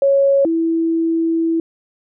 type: tone pair in turn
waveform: sine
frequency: 553 / 328.8 Hz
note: C#5 / E4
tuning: -4 / -4 cents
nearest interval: major sixth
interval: 900 cents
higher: first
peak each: -10 / -14 dBFS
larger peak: first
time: 0.02-0.45 / 0.45-1.6 s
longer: second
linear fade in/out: 2 ms
effects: none